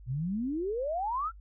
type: exponential sweep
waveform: sine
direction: up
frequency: 118.1 to 1396.9 Hz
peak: -29 dBFS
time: 0.06-1.32 s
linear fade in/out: 50 ms
effects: noise-tail reverb RT60 0.1 s tail -22 dB re dry + added 50 Hz sine -47 dBFS peak until 1.4 s